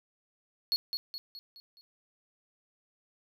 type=tone with echo; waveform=triangle; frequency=4346 Hz; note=C#8; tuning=35 cents flat; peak=-24 dBFS; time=0.72-0.76 s; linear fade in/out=0 ms; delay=210 ms; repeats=5; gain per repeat=-6 dB; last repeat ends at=1.81 s; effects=none